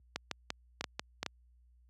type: clicks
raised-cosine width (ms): 0.2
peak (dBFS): -17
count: 8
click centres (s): 0.16 / 0.313 / 0.504 / 0.81 / 0.842 / 0.995 / 1.23 / 1.263
effects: added 60 Hz sine -52 dBFS peak until 1.89 s + high-pass 100 Hz 12 dB/octave